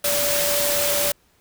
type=tone in noise; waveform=sine; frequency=578 Hz; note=D5; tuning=28 cents flat; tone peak=-24 dBFS; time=0.04-1.12 s; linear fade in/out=5 ms; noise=white; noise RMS=-22 dBFS; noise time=0.04-1.12 s; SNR=-5 dB; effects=pink hiss -61 dBFS RMS until 1.4 s